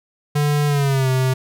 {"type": "tone with pitch glide", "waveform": "square", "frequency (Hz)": [146.83, 130.06], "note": ["D3", "C3"], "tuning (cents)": [0, -10], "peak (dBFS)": -16, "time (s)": [0.35, 1.34], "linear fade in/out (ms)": 10, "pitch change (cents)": -210, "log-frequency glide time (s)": [0.67, 1.09], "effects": []}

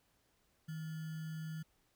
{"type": "tone with sample-and-hold", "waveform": "sine", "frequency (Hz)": 158.9, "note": "D#3", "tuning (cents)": 37, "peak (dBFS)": -40, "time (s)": [0.68, 1.63], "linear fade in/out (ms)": 10, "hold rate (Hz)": 1575, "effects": ["pink hiss -75 dBFS RMS until 1.95 s"]}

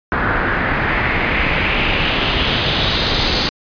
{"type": "noise with low-pass filter sweep", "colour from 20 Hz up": "pink", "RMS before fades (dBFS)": -17, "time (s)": [0.12, 3.49], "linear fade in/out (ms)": 0, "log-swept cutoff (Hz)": [1500, 4600], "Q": 3.1, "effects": ["resampled to 11025 Hz"]}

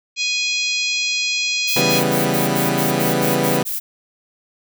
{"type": "harmonic tone", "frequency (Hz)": 830.6, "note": "G#5", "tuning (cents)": 0, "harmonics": [3, 4, 5, 6, 7, 8, 9], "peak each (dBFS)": [-21, -26, -24, -29, -30, -33, -34], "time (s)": [0.16, 2.02], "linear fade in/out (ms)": 50}
{"type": "noise bursts", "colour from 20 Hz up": "violet", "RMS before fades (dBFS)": -24, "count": 10, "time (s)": [1.67, 3.8], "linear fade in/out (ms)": 20, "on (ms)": 150, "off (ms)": 70}
{"type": "chord", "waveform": "15% pulse", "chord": "C# half-diminished seventh", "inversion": "none", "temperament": "equal", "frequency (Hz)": [138.59, 164.81, 196, 246.9], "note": ["C#3", "E3", "G3", "B3"], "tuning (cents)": [0, 0, 0, 0], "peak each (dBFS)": -16, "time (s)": [1.76, 3.63], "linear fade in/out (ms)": 5}
{"effects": []}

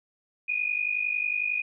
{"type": "tone pair together", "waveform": "sine", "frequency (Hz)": [2438, 2489], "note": ["D#7", "D#7"], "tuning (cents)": [-36, 0], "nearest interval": "unison", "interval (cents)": 36, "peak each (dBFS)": -28, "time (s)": [0.48, 1.62], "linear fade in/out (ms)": 10, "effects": []}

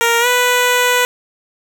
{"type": "tone with pitch glide", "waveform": "10% pulse", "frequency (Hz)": [466.2, 493.9], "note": ["A#4", "B4"], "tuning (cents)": [0, 0], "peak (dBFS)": -3, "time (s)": [0.01, 1.05], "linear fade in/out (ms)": 0, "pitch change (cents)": 100, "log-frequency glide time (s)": [0.2, 0.27], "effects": []}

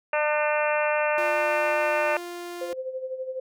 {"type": "harmonic tone", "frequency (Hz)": 300.4, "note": "D4", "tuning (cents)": 39, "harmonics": [2, 3, 4, 5, 6, 7, 8, 9], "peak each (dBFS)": [-24, -29, -32, -31, -33, -37, -33, -33], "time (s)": [0.13, 2.17], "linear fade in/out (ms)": 2}
{"type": "tone", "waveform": "sawtooth", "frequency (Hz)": 349.3, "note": "F4", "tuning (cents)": 0, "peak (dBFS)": -30, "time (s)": [1.18, 2.73], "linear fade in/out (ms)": 0}
{"type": "tone with tremolo", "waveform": "sine", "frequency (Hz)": 519, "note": "C5", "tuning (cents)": -14, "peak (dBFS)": -27, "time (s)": [2.61, 3.4], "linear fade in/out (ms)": 5, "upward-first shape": "sine", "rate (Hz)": 12, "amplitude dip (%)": 65}
{"effects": []}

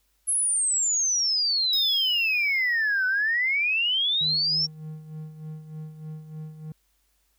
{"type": "exponential two-way sweep", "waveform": "sine", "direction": "down then up", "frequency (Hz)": [11000, 1491, 5560], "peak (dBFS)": -21, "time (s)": [0.27, 4.67], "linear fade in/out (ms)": 20, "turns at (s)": 3.06}
{"type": "tone with exponential decay", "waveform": "square", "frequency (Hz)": 5110, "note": "D#8", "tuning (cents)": 45, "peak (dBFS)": -25, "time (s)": [1.73, 4.03], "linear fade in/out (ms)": 2, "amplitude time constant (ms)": 500}
{"type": "tone with tremolo", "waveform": "triangle", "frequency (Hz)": 155.56, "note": "D#3", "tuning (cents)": 0, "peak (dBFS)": -31, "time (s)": [4.21, 6.72], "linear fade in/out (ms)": 2, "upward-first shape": "sine", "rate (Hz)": 3.3, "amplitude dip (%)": 65}
{"effects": ["added 50 Hz sine -70 dBFS peak until 7.38 s", "white hiss -70 dBFS RMS until 7.38 s"]}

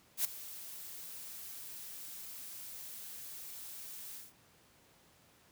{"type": "noise with ADSR envelope", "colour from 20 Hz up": "blue", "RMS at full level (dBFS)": -30, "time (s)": [0.17, 4.33], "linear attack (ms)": 78, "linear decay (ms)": 5, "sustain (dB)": -17, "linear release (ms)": 170, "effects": ["pink hiss -65 dBFS RMS until 5.51 s", "high-pass 80 Hz 12 dB/octave"]}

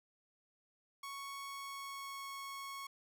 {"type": "tone with pitch glide", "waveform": "sawtooth", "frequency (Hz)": [1108.7, 1101.7], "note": ["C#6", "C#6"], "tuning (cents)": [0, -11], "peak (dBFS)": -40, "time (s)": [1.03, 2.87], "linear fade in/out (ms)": 5, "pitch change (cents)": -11, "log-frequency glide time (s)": [1.43, 2.27], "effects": []}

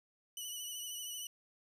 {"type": "tone with vibrato", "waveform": "15% pulse", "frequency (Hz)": 2960, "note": "F#7", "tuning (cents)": 0, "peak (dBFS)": -34, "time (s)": [0.37, 1.27], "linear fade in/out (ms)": 2, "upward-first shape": "sine", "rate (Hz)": 13, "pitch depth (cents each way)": 31, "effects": []}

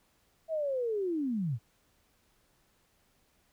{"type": "linear sweep", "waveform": "sine", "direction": "down", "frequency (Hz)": [659.3, 101.7], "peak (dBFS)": -29, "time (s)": [0.48, 1.59], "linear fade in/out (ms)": 50, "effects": ["pink hiss -70 dBFS RMS until 3.52 s"]}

